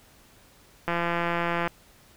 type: click train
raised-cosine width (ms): 0.5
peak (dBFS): -12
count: 137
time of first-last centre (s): 0.88-1.675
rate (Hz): 171
effects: pink hiss -56 dBFS RMS until 2.16 s